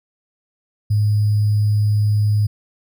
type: tone with sample-and-hold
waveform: sine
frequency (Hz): 104.8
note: G#2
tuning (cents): +16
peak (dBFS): -13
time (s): 0.9-2.47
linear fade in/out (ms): 10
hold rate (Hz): 4900
effects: none